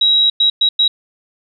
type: tone bursts at uneven times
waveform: sine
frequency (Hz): 3851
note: B7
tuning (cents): -44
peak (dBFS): -9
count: 4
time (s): 0.01-0.3 / 0.4-0.5 / 0.61-0.69 / 0.79-0.88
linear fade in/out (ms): 5
effects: none